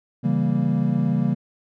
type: chord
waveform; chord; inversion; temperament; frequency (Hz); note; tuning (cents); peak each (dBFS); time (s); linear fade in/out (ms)
triangle; C# diminished seventh; none; equal with one note detuned; 138.59 / 165.86 / 196 / 233.1; C#3 / E3 / G3 / Bb3; 0 / +11 / 0 / 0; -22; 0.23-1.35; 20
effects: none